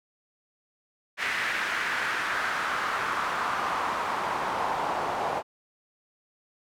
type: noise with band-pass filter sweep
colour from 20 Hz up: pink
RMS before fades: -29 dBFS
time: 1.17-5.43 s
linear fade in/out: 50 ms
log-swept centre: 1900 to 780 Hz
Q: 2.4
effects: none